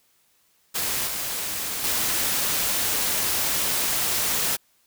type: noise with level steps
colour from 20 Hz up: white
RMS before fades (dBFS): -26 / -29 / -24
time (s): 0.74-4.57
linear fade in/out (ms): 20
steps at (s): 1.07 / 1.84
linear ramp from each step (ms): 2
effects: white hiss -64 dBFS RMS until 4.86 s